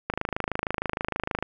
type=click train; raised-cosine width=0.5 ms; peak=-11 dBFS; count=36; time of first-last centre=0.1-1.426 s; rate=26.4 Hz; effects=none